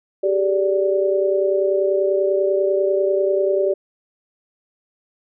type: tone cluster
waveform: sine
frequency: 387.4 / 417.6 / 583 Hz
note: G4 / G#4 / D5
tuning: -20 / +10 / -13 cents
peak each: -18 / -26 / -19 dBFS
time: 0.23-3.74 s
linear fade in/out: 10 ms
effects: none